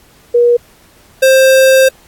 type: tone pair in turn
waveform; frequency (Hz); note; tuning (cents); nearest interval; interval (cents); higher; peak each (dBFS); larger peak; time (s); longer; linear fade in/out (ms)
sine / square; 479.1 / 528.1; A#4 / C5; +47 / +16; major second; 169; second; -5; neither; 0.34-0.57 / 1.22-1.89; second; 10
effects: pink hiss -46 dBFS RMS until 2.07 s + AAC 64 kbps